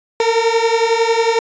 30% pulse beating tone pair, 451.9 / 462.9 Hz, A4 / A#4, +46 / -12 cents, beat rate 11 Hz, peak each -13 / -13 dBFS, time 0.2-1.39 s, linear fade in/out 2 ms, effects resampled to 16000 Hz

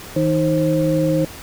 sine tone cluster, 158.9 / 311.9 / 531 Hz, D#3 / D#4 / C5, +37 / +4 / +25 cents, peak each -19 dBFS, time 0.16-1.25 s, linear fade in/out 5 ms, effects pink hiss -36 dBFS RMS until 1.42 s

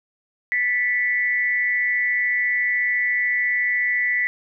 sine tone with amplitude modulation, 1975.5 Hz, B6, in tune, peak -15 dBFS, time 0.52-4.27 s, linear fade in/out 0 ms, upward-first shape sine, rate 214 Hz, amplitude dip 70%, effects none

